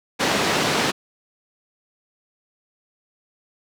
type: band-pass noise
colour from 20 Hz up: pink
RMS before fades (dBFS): -21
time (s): 0.19-0.92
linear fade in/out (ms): 20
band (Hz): 210 to 5500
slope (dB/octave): 12
effects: none